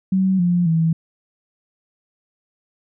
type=tone with pitch steps; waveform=sine; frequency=189.4 / 175.7 / 162.99 Hz; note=F#3 / F3 / E3; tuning=+41 / +11 / -19 cents; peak=-14 dBFS; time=0.12-0.93 s; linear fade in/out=5 ms; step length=270 ms; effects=none